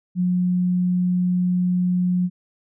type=tone; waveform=sine; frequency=180 Hz; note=F#3; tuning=47 cents flat; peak=-17 dBFS; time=0.15-2.3 s; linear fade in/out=50 ms; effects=none